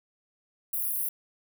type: high-pass noise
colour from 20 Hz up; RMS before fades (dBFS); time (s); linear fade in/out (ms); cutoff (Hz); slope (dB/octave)
white; -30; 0.73-1.09; 5; 9900; 96
effects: none